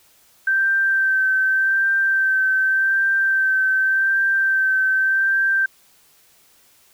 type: tone with vibrato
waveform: sine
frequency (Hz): 1558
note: G6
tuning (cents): -11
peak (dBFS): -15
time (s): 0.47-5.66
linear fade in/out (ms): 5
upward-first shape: sine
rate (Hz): 0.86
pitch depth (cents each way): 19
effects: white hiss -55 dBFS RMS until 6.93 s